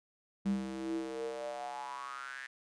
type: tone with high-pass filter sweep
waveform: square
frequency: 65.41 Hz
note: C2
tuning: in tune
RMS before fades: -39 dBFS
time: 0.45-2.47 s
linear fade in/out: 10 ms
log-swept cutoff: 190 to 1800 Hz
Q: 7.7
effects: resampled to 22050 Hz